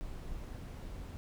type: noise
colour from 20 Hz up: brown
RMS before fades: -43 dBFS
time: 0.01-1.17 s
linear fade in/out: 0 ms
effects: none